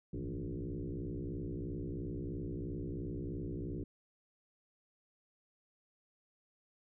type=tone with frequency modulation; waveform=sine; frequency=100 Hz; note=G2; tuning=35 cents sharp; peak=-37 dBFS; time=0.13-3.84 s; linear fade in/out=5 ms; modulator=63 Hz; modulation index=4.7; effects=none